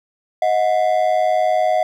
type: ring-modulated tone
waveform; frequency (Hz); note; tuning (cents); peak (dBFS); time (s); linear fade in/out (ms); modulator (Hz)
triangle; 680; F5; -46; -9; 0.42-1.83; 0; 50
effects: none